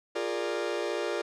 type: chord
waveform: 40% pulse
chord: Bb dominant seventh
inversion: second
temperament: equal with one note detuned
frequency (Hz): 349.2 / 411.5 / 466.2 / 587.3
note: F4 / Ab4 / Bb4 / D5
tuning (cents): 0 / -16 / 0 / 0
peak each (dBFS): -34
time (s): 0.15-1.22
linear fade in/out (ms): 10
effects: low-pass 6000 Hz 12 dB/octave